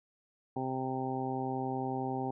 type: harmonic tone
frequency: 130.81 Hz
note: C3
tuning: in tune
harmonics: 1 / 2 / 3 / 4 / 5 / 6 / 7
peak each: -40 / -37 / -39 / -45 / -47 / -37 / -44 dBFS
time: 0.56-2.31 s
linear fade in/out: 5 ms
effects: none